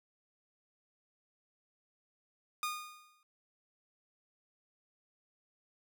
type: tone with exponential decay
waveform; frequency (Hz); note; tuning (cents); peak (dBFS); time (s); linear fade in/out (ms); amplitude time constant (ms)
sawtooth; 1225; D#6; -27; -28; 2.63-3.23; 1; 130
effects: none